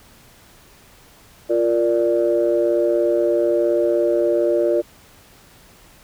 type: chord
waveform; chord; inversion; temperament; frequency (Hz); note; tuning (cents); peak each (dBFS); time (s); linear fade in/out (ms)
sine; Bb major; second; equal; 349.2 / 466.2 / 587.3; F4 / Bb4 / D5; 0 / 0 / 0; -18 / -21 / -18; 1.49-4.82; 20
effects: tanh soft clip ceiling -7 dBFS + pink hiss -49 dBFS RMS until 6.03 s